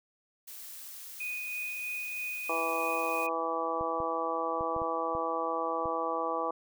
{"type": "noise", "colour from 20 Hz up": "blue", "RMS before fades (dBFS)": -45, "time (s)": [0.47, 3.27], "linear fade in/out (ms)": 10}
{"type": "tone with tremolo", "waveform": "sine", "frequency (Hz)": 2482, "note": "D#7", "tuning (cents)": -5, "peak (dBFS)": -33, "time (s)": [1.2, 3.29], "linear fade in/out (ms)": 5, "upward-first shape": "sine", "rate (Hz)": 3.1, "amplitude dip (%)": 25}
{"type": "harmonic tone", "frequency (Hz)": 164.4, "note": "E3", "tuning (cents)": -4, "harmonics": [2, 3, 4, 5, 6, 7], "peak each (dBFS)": [-40, -35, -37, -37, -38, -34], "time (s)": [2.49, 6.51], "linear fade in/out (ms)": 5}
{"type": "clicks", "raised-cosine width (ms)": 5, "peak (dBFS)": -32, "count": 7, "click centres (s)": [3.81, 4.003, 4.609, 4.764, 4.818, 5.151, 5.857]}
{"effects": []}